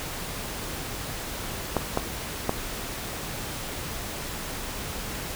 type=clicks; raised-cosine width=1 ms; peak=-8 dBFS; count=3; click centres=1.767 / 1.974 / 2.494 s; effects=pink hiss -34 dBFS RMS until 5.35 s